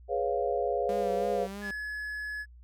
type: chord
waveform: sine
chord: C# dominant seventh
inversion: second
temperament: equal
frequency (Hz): 415.3 / 493.9 / 554.4 / 698.5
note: G#4 / B4 / C#5 / E#5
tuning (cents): 0 / 0 / 0 / 0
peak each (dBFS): -32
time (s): 0.08-1.48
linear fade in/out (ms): 50
type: tone with vibrato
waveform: sawtooth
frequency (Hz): 198.4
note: G3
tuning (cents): +21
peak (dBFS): -34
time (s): 0.89-1.71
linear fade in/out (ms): 2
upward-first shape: sine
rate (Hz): 3.1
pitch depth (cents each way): 52
type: tone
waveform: triangle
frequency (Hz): 1700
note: G#6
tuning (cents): +40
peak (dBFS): -32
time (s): 1.61-2.46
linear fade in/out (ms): 50
effects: added 60 Hz sine -49 dBFS peak until 2.63 s